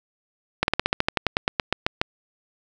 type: slowing click train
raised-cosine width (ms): 0.3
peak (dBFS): -3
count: 16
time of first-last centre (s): 0.63-2.015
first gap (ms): 51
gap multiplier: 1.08
effects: none